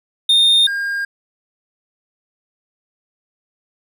triangle tone pair in turn, 3654 / 1612.7 Hz, A#7 / G6, -35 / +49 cents, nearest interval octave + major second, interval 1416 cents, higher first, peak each -8 / -17 dBFS, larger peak first, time 0.29-0.67 / 0.67-1.05 s, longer neither, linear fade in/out 5 ms, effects none

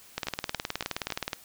two click trains, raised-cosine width 0.2 ms, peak -12 / -15 dBFS, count 23 / 4, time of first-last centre 0.18-1.332 / 0.27-1.103 s, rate 19.1 / 3.6 Hz, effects white hiss -53 dBFS RMS until 1.44 s

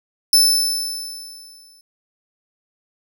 sawtooth tone with exponential decay, 5274 Hz, E8, in tune, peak -6 dBFS, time 0.33-1.81 s, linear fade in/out 2 ms, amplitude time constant 320 ms, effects none

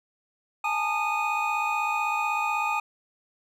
triangle tone cluster, 835 / 891 / 1226 / 2488 Hz, G#5 / A5 / D#6 / D#7, +9 / +22 / -26 / -1 cents, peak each -28 dBFS, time 0.64-2.8 s, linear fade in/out 5 ms, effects none

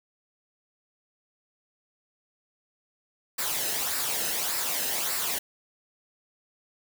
white noise with flanger, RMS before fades -29 dBFS, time 3.38-5.39 s, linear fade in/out 10 ms, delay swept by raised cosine 0.31 to 0.89 ms, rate 1.7 Hz, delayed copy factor -0.55, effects none

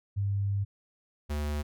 sine / square tone pair in turn, 99.9 / 74.11 Hz, G2 / D2, +33 / +16 cents, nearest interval perfect fourth, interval 517 cents, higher first, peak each -26 / -30 dBFS, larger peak first, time 0.16-0.65 / 1.29-1.63 s, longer first, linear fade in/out 20 ms, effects none

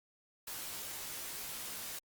white noise with comb filter, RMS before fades -43 dBFS, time 0.47-1.99 s, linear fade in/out 5 ms, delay 16 ms, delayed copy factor -0.75, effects Opus 48 kbps

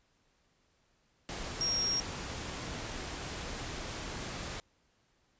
sine tone in noise, 5588 Hz, F8, in tune, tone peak -29 dBFS, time 1.61-2 s, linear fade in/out 0 ms, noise pink, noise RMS -40 dBFS, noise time 1.29-4.6 s, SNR +8 dB, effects pink hiss -72 dBFS RMS until 5.39 s + resampled to 16000 Hz

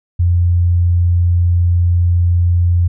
sine tone, 87.31 Hz, F2, in tune, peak -9 dBFS, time 0.19-2.88 s, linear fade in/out 10 ms, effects none

